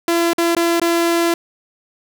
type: tone with dropouts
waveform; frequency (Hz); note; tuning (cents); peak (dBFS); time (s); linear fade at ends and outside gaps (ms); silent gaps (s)
sawtooth; 338.6; E4; +46; -10; 0.08-1.34; 2; 0.333-0.382 / 0.55-0.566 / 0.798-0.816
effects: none